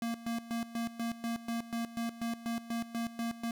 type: tone with tremolo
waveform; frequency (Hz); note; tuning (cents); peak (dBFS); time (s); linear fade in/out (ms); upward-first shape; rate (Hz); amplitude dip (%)
square; 231.9; A#3; -9; -33; 0.02-3.51; 2; square; 4.1; 80
effects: none